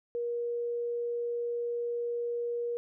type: tone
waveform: sine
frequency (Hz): 475.3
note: A#4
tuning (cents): +34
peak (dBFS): -30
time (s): 0.15-2.77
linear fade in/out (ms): 0
effects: none